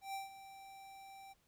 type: tone with ADSR envelope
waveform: square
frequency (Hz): 781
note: G5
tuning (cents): -7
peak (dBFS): -40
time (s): 0.01-1.34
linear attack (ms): 130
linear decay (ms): 150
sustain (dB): -13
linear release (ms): 21
effects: pink hiss -75 dBFS RMS until 1.47 s